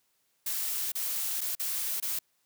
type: noise with dropouts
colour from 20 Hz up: blue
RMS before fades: -32 dBFS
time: 0.46-2.19 s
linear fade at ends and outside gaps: 5 ms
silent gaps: 0.919-0.952 / 1.408-1.413 / 1.552-1.596 / 2.001-2.024 s
effects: white hiss -73 dBFS RMS until 2.45 s + high-pass 80 Hz 12 dB/octave